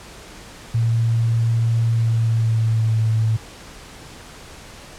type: tone with pitch glide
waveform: sine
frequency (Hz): 114.9 to 110.86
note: A#2 to A2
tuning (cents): -25 to +13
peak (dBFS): -15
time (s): 0.74-3.37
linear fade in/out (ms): 10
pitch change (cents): -62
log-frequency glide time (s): 1.86-3.04
effects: pink hiss -40 dBFS RMS until 4.98 s + low-pass 9000 Hz 12 dB/octave